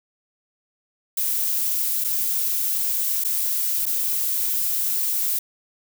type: noise with dropouts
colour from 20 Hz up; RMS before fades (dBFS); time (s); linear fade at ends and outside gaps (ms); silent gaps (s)
violet; -23; 1.17-5.39; 5; 2.041-2.045 / 3.239-3.247 / 3.857-3.864
effects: none